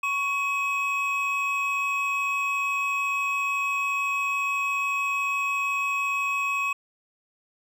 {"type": "tone pair together", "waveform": "triangle", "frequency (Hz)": [1108.7, 2549], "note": ["C#6", "D#7"], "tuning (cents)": [0, 41], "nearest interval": "octave + major second", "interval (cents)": 1441, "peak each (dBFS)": [-26, -24], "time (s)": [0.03, 6.73], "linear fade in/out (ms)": 5, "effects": []}